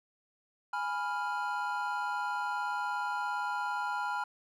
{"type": "chord", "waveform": "triangle", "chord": "F diminished", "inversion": "first", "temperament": "equal", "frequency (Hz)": [830.6, 987.8, 1396.9], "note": ["Ab5", "Cb6", "F6"], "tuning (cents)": [0, 0, 0], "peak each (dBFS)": [-34, -34, -34], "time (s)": [0.73, 4.24], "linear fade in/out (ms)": 5, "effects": []}